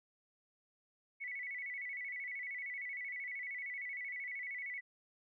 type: tone with vibrato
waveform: sine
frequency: 2093 Hz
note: C7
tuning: in tune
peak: -40 dBFS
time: 1.2-4.81 s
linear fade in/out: 20 ms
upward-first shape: square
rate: 13 Hz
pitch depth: 93 cents each way
effects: none